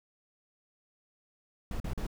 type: noise bursts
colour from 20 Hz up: brown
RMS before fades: -34 dBFS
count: 3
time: 1.71-2.067 s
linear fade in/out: 2 ms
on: 91 ms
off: 42 ms
effects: none